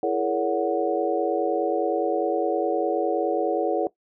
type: tone cluster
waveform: sine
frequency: 333.4 / 418.4 / 468.1 / 565 / 736 Hz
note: E4 / G#4 / A#4 / C#5 / F#5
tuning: +20 / +13 / +7 / +33 / -9 cents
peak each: -27 dBFS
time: 0.03-3.87 s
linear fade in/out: 2 ms
effects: noise-tail reverb RT60 0.1 s tail -17 dB re dry